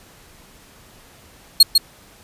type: tone with echo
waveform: 40% pulse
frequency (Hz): 4286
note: C8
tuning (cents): +41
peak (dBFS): -3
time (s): 1.6-1.63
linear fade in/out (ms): 5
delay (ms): 150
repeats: 1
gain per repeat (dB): -5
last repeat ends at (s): 1.78
effects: pink hiss -48 dBFS RMS until 2.23 s + resampled to 32000 Hz